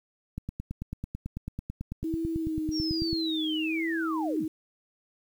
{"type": "click train", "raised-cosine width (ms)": 5, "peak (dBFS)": -21, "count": 26, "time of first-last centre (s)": [0.38, 3.13], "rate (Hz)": 9.09}
{"type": "tone with vibrato", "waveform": "sine", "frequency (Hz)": 320, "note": "D#4", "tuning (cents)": 49, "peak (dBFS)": -28, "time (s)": [2.04, 4.48], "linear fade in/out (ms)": 5, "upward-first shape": "sine", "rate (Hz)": 1.2, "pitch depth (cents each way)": 44}
{"type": "linear sweep", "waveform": "sine", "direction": "down", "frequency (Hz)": [5700, 67.2], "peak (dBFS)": -31, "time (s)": [2.71, 4.46], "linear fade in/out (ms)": 50}
{"effects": ["9-bit"]}